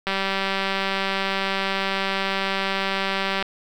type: click train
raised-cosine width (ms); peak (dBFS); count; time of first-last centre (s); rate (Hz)
0.3; -8; 652; 0.07-3.426; 194
effects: 7-bit